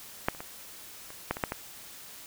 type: clicks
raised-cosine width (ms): 0.5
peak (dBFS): -9 / -30 / -23 / -29 / -12 / -21 / -11 / -16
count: 8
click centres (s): 0.285 / 0.349 / 0.405 / 1.104 / 1.31 / 1.369 / 1.438 / 1.521
effects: white hiss -47 dBFS RMS until 2.26 s